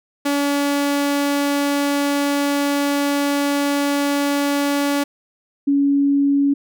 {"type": "tone pair in turn", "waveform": ["sawtooth", "sine"], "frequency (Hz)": [284.7, 281.1], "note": ["C#4", "C#4"], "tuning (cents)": [46, 24], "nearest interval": "unison", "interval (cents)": 22, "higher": "first", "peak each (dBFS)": -13, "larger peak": "neither", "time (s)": [[0.25, 5.04], [5.67, 6.54]], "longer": "first", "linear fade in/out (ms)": 10, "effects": []}